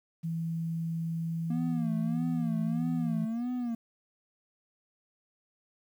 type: tone with pitch glide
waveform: sine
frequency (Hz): 164.81 to 166.24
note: E3 to E3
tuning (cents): 0 to +15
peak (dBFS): -30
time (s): 0.23-3.26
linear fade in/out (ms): 20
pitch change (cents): +15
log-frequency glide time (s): 1.14-2.67
type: tone with vibrato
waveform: triangle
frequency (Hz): 234.7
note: A#3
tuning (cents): +12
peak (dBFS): -28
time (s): 1.5-3.75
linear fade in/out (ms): 5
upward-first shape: sine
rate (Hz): 1.6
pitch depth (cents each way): 110
effects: 10-bit